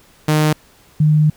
sawtooth / sine tone pair in turn, 153.3 / 152.53 Hz, D#3 / D#3, -25 / -34 cents, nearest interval unison, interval 9 cents, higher first, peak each -8 / -9 dBFS, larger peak first, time 0.28-0.53 / 1-1.3 s, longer second, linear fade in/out 5 ms, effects pink hiss -50 dBFS RMS until 1.36 s

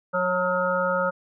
harmonic tone with a mistuned harmonic, 182.2 Hz, F#3, 26 cents flat, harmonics 1 / 3 / 5 / 7 / 8, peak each -32 / -24 / -31 / -27 / -28 dBFS, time 0.13-1.11 s, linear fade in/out 20 ms, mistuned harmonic 8, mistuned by -51 cents, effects none

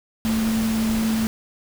sine tone in noise, 222.2 Hz, A3, 17 cents sharp, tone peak -19 dBFS, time 0.25-1.27 s, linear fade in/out 0 ms, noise pink, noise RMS -30 dBFS, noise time 0.25-1.27 s, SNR +8 dB, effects none

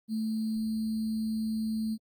sine tone with sample-and-hold, 220 Hz, A3, in tune, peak -28 dBFS, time 0.08-1.98 s, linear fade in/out 50 ms, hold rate 4410 Hz, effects Opus 24 kbps

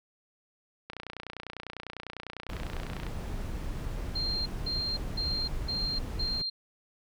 click train, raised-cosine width 0.3 ms, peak -23 dBFS, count 66, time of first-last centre 0.9-3.067 s, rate 30 Hz
brown noise, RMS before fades -35 dBFS, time 2.49-6.42 s, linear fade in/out 5 ms
sine tone bursts, 4186 Hz, C8, in tune, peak -30 dBFS, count 5, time 4.15-6.5 s, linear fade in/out 10 ms, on 310 ms, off 200 ms
effects none

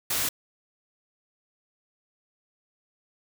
white noise, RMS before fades -27 dBFS, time 0.1-0.29 s, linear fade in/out 5 ms, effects none

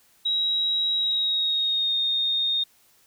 sine tone with pitch glide, 3845 to 3686 Hz, B7 to A#7, -47 to -20 cents, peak -21 dBFS, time 0.25-2.64 s, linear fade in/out 10 ms, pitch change -73 cents, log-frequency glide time 0.96-1.95 s, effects white hiss -60 dBFS RMS until 3.06 s

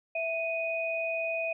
sine tone pair together, 659.3 / 2489 Hz, E5 / D#7, 0 / 0 cents, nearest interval octave + major seventh, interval 2300 cents, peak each -31 / -32 dBFS, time 0.15-1.53 s, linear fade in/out 5 ms, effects none

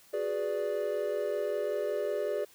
triangle chord, G# half-diminished seventh, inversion third, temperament equal with one note detuned, 370 / 415.3 / 493.9 / 585 Hz, F#4 / G#4 / B4 / D5, 0 / 0 / 0 / -7 cents, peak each -37 / -31 / -36 / -31 dBFS, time 0.13-2.45 s, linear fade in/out 10 ms, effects white hiss -59 dBFS RMS until 2.54 s

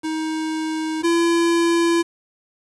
square tone pair in turn, 315.7 / 338 Hz, D#4 / E4, +25 / +43 cents, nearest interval minor second, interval 118 cents, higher second, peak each -23 / -16 dBFS, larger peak second, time 0.03-1.03 / 1.03-2.03 s, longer neither, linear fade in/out 20 ms, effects resampled to 22050 Hz + 7-bit

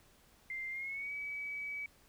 sine tone with pitch glide, 2093 to 2282 Hz, C7 to C#7, 0 to +50 cents, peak -38 dBFS, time 0.5-1.86 s, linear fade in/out 2 ms, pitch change +150 cents, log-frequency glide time 0.7-1.13 s, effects pink hiss -65 dBFS RMS until 2.08 s

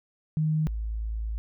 sine tone pair in turn, 155.56 / 54.62 Hz, D#3 / A1, 0 / -12 cents, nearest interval octave + tritone, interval 1812 cents, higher first, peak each -22 / -28 dBFS, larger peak first, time 0.37-0.67 / 0.67-1.38 s, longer second, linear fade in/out 0 ms, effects none

